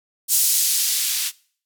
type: noise with band-pass filter sweep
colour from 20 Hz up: violet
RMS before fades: -20 dBFS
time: 0.28-1.32 s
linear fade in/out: 50 ms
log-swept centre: 6800 to 2500 Hz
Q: 0.81
effects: noise-tail reverb RT60 0.5 s tail -23 dB re dry

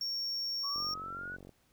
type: tone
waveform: triangle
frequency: 5510 Hz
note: F8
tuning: 24 cents flat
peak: -32 dBFS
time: 0.01-0.94 s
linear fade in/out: 2 ms
type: exponential sweep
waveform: sine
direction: up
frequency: 1108.7 to 1495 Hz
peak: -39 dBFS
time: 0.63-1.37 s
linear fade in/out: 20 ms
type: click train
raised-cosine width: 2 ms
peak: -37 dBFS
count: 35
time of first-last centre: 0.76-1.493 s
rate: 46.4 Hz
effects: pink hiss -70 dBFS RMS until 1.72 s

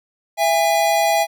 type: tone pair together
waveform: square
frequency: 667 / 816.3 Hz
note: E5 / G#5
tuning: +20 / -30 cents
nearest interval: minor third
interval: 350 cents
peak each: -18 / -18 dBFS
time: 0.37-1.27 s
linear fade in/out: 50 ms
effects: none

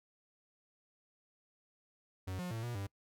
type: tone with pitch steps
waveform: 45% pulse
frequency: 93.2 / 179.2 / 112.9 / 120.3 / 98.8 Hz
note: F#2 / F3 / A2 / B2 / G2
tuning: +13 / +45 / +45 / -45 / +14 cents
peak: -38 dBFS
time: 2.27-2.87 s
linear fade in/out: 10 ms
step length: 120 ms
effects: noise-tail reverb RT60 0.1 s tail -24 dB re dry

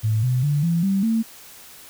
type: tone with pitch steps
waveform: sine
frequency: 109.3 / 126.28 / 145.9 / 168.56 / 194.75 / 225 Hz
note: A2 / B2 / D3 / E3 / G3 / A3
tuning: -11 / +39 / -11 / +39 / -11 / +39 cents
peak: -17 dBFS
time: 0.03-1.23 s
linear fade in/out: 20 ms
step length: 200 ms
effects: white hiss -44 dBFS RMS until 1.89 s

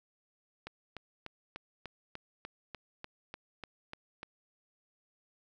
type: click train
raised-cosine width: 0.3 ms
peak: -26 dBFS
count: 13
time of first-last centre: 0.67-4.231 s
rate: 3.37 Hz
effects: none

